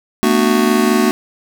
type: chord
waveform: square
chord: B minor seventh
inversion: third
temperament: just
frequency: 222.2 / 246.9 / 296.3 / 370.4 Hz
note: A3 / B3 / D4 / F#4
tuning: +17 / 0 / +15 / +2 cents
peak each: -16 / -18 / -20 / -17 dBFS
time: 0.23-1.11 s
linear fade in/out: 0 ms
effects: none